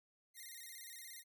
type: tone with vibrato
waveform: 5% pulse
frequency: 1974 Hz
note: B6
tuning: 1 cent flat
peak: -40 dBFS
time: 0.34-1.24 s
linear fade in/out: 50 ms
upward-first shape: square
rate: 17 Hz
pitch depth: 94 cents each way
effects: none